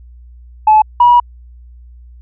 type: tone pair in turn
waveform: sine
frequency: 861 / 966.4 Hz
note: A5 / B5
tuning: -38 / -38 cents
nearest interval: major second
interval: 200 cents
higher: second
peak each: -3 dBFS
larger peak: neither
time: 0.67-0.82 / 1-1.2 s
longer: second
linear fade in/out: 5 ms
effects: tanh soft clip ceiling 0 dBFS + added 60 Hz sine -35 dBFS peak until 2.21 s